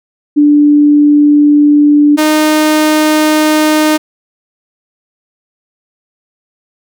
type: tone pair in turn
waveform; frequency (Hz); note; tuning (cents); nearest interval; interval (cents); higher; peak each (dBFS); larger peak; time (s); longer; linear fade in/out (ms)
sine / sawtooth; 293.7 / 307.5; D4 / D#4; 0 / -20; minor second; 80; second; -3; neither; 0.36-2.17 / 2.17-3.98; neither; 20
effects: none